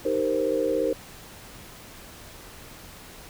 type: chord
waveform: sine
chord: C minor seventh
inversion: first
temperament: equal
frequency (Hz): 311.1 / 392 / 466.2 / 523.3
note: Eb4 / G4 / Bb4 / C5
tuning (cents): 0 / 0 / 0 / 0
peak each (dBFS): -29 / -30 / -26 / -26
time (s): 0.05-0.93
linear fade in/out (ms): 5
effects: pink hiss -45 dBFS RMS until 3.29 s